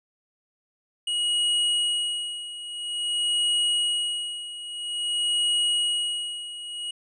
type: tone with tremolo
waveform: square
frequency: 2900 Hz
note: F#7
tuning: 35 cents flat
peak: -21 dBFS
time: 1.07-6.91 s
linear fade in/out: 5 ms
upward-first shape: sine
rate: 0.5 Hz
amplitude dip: 80%
effects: resampled to 22050 Hz